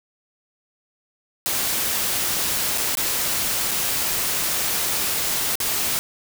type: noise with dropouts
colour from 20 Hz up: white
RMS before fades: -23 dBFS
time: 1.46-5.99 s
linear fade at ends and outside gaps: 0 ms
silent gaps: 2.776-2.781 / 2.952-2.972 / 3.711-3.715 / 5.555-5.602 s
effects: none